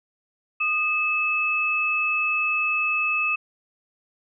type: tone pair together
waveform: sine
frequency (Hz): 1230 / 2600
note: D#6 / E7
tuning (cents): -20 / -24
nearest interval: octave + minor second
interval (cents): 1296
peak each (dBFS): -28 / -21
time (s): 0.6-3.36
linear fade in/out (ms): 10
effects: none